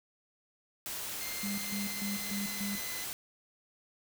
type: noise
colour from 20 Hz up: white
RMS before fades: -39 dBFS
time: 0.86-3.13 s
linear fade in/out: 0 ms
type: tone with pitch glide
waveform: 20% pulse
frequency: 2100 to 2026 Hz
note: C7 to B6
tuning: +6 to +44 cents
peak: -37 dBFS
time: 1.21-3.04 s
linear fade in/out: 0 ms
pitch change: -62 cents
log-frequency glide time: 1.34-2.78 s
type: tone with tremolo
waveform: sine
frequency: 201 Hz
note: G3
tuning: 44 cents sharp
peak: -34 dBFS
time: 1.43-2.78 s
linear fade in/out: 5 ms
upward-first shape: square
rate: 3.4 Hz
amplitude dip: 75%
effects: none